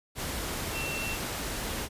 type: tone in noise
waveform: sine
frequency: 2705 Hz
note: E7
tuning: 44 cents sharp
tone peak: -34 dBFS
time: 0.72-1.18 s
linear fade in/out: 50 ms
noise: pink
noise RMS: -34 dBFS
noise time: 0.15-1.89 s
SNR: -3 dB
effects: resampled to 32000 Hz